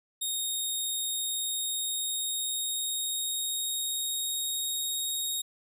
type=tone with pitch glide; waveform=15% pulse; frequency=3717 to 3747 Hz; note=A#7 to A#7; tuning=-6 to +8 cents; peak=-23 dBFS; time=0.21-5.42 s; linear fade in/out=10 ms; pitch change=+14 cents; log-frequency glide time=1.01-4.83 s; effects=none